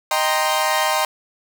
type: chord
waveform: sawtooth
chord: C minor seventh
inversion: first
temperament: equal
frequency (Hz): 622.3 / 784 / 932.3 / 1046.5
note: Eb5 / G5 / Bb5 / C6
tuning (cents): 0 / 0 / 0 / 0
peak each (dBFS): -19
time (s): 0.11-1.05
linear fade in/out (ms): 2
effects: none